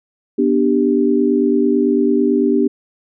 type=chord; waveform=sine; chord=G major; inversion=first; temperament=just; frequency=245 / 294 / 392 Hz; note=B3 / D4 / G4; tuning=-14 / +2 / 0 cents; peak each=-16 dBFS; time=0.38-2.68 s; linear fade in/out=10 ms; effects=none